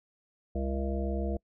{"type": "harmonic tone with a mistuned harmonic", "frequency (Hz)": 67.4, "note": "C#2", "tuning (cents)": -48, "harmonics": [1, 3, 5, 7, 9, 10], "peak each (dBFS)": [-31, -36, -38, -39, -41, -41], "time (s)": [0.55, 1.37], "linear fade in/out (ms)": 5, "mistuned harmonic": 1, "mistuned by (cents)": -19, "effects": ["noise-tail reverb RT60 0.1 s tail -26 dB re dry"]}